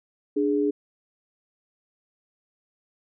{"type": "tone pair together", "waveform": "sine", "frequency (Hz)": [293.9, 415.3], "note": ["D4", "G#4"], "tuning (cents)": [1, 0], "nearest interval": "tritone", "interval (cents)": 599, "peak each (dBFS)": -23, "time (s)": [0.36, 0.71], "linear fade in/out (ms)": 10, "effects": []}